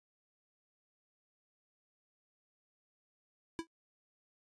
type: tone with exponential decay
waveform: square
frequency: 329.6 Hz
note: E4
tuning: in tune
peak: -32 dBFS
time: 3.59-3.67 s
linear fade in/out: 0 ms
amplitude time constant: 16 ms
effects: noise-tail reverb RT60 0.1 s tail -21 dB re dry + resampled to 22050 Hz